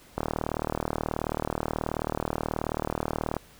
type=click train; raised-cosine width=1 ms; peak=-13 dBFS; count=124; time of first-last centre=0.18-3.367 s; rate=38.6 Hz; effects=pink hiss -54 dBFS RMS until 3.59 s